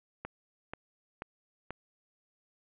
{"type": "click train", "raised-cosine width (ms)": 0.5, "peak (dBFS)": -23, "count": 4, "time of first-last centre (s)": [0.25, 1.706], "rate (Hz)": 2.06, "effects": ["resampled to 8000 Hz", "9-bit"]}